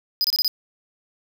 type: tone bursts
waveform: square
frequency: 4978 Hz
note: D#8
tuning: in tune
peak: -18 dBFS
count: 5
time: 0.21-0.479 s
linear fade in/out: 0 ms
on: 33 ms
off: 26 ms
effects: none